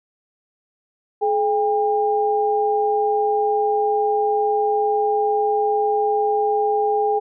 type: tone pair together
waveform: sine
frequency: 425.5 / 803.2 Hz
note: G#4 / G5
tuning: +42 / +42 cents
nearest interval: major seventh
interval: 1100 cents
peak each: -19 dBFS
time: 1.21-7.2 s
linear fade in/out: 20 ms
effects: none